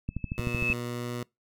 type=tone with exponential growth; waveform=sine; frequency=2606 Hz; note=E7; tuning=20 cents flat; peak=-22 dBFS; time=0.08-0.73 s; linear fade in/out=2 ms; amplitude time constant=140 ms
type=click train; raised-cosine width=5 ms; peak=-18 dBFS; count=9; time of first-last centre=0.09-0.701 s; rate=13.1 Hz
type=tone with pitch glide; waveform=15% pulse; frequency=120.3 to 121.14 Hz; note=B2 to B2; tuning=-45 to -33 cents; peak=-26 dBFS; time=0.38-1.23 s; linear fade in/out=0 ms; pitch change=+12 cents; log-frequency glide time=0.63-1.1 s
effects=noise-tail reverb RT60 0.2 s tail -24 dB re dry